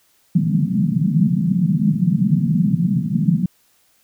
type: band-pass noise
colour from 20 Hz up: pink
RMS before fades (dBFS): -17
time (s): 0.35-3.46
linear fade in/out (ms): 5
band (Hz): 150 to 210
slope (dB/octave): 48
effects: white hiss -59 dBFS RMS until 4.03 s